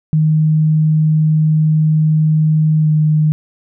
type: tone with pitch glide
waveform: sine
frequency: 155.56 to 153.77 Hz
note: D#3 to D#3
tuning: 0 to -20 cents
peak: -9 dBFS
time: 0.13-3.32 s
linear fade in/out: 0 ms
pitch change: -20 cents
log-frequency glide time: 2.81-2.87 s
effects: none